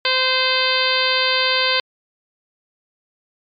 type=harmonic tone; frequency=517 Hz; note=C5; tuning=21 cents flat; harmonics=1 / 2 / 3 / 4 / 5 / 6 / 7 / 8 / 9; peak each=-24 / -24 / -24 / -24 / -24 / -24 / -24 / -24 / -24 dBFS; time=0.05-1.8 s; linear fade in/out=2 ms; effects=MP3 96 kbps